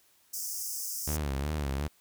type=high-pass noise; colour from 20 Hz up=pink; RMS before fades=-36 dBFS; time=0.33-1.17 s; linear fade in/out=10 ms; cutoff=5100 Hz; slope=96 dB/octave
type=tone with vibrato; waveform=sawtooth; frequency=72.1 Hz; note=D2; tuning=31 cents flat; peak=-26 dBFS; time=1.07-1.88 s; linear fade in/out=10 ms; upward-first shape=sine; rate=2.7 Hz; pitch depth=120 cents each way
effects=white hiss -65 dBFS RMS until 2 s